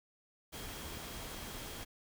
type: tone in noise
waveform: sine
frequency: 3255 Hz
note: G#7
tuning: 36 cents flat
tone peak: -56 dBFS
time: 0.52-1.85 s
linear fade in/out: 20 ms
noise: pink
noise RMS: -45 dBFS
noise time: 0.52-1.85 s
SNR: -14 dB
effects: none